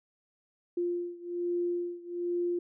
sine beating tone pair, 349.2 / 350.4 Hz, F4 / F4, 0 / +6 cents, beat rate 1.2 Hz, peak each -32 / -34 dBFS, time 0.77-2.59 s, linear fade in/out 5 ms, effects none

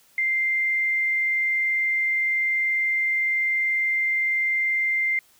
sine tone, 2093 Hz, C7, in tune, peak -20 dBFS, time 0.18-5.19 s, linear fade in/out 2 ms, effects white hiss -58 dBFS RMS until 5.39 s

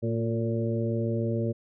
harmonic tone with a mistuned harmonic, 114.3 Hz, A#2, 34 cents flat, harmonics 1 / 2 / 3 / 4 / 5, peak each -28 / -31 / -33 / -34 / -35 dBFS, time 0.02-1.53 s, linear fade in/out 20 ms, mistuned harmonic 3, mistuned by +38 cents, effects none

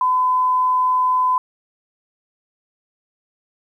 sine tone, 1012 Hz, B5, 42 cents sharp, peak -14 dBFS, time 0.01-1.38 s, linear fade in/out 2 ms, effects 9-bit

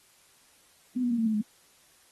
sine tone with pitch steps, 251.7 / 242.8 / 234.3 / 226.1 / 218.1 / 210.4 Hz, B3 / B3 / A#3 / A3 / A3 / G#3, +33 / -29 / +9 / +47 / -15 / +23 cents, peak -24 dBFS, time 0.96-1.416 s, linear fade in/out 10 ms, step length 76 ms, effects white hiss -61 dBFS RMS until 2.11 s + AAC 32 kbps

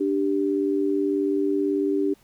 sine tone pair together, 293.7 / 392 Hz, D4 / G4, 0 / 0 cents, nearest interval perfect fourth, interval 500 cents, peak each -23 / -23 dBFS, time 0-2.14 s, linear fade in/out 10 ms, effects pink hiss -59 dBFS RMS until 2.23 s

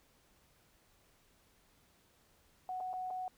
sine tone with dropouts, 740 Hz, F#5, in tune, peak -37 dBFS, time 2.69-3.28 s, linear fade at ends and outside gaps 1 ms, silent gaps 2.803-2.807 / 2.931-2.937 / 3.104-3.108 s, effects pink hiss -69 dBFS RMS until 3.37 s

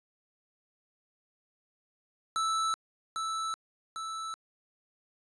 square tone with echo, 1316 Hz, E6, 3 cents flat, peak -28 dBFS, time 2.36-2.74 s, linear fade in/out 0 ms, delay 800 ms, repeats 2, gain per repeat -4 dB, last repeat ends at 4.34 s, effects resampled to 22050 Hz

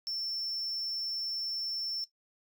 sine tone, 5390 Hz, E8, 38 cents sharp, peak -30 dBFS, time 0.07-2.04 s, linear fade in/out 0 ms, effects noise-tail reverb RT60 0.1 s tail -17 dB re dry + tanh soft clip ceiling -32 dBFS

